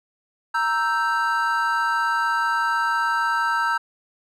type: chord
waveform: triangle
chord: E diminished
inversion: second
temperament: equal with one note detuned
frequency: 932.3 / 1318.5 / 1562.6 Hz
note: Bb5 / E6 / G6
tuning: 0 / 0 / -6 cents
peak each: -22 dBFS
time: 0.54-3.78 s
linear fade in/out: 10 ms
effects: none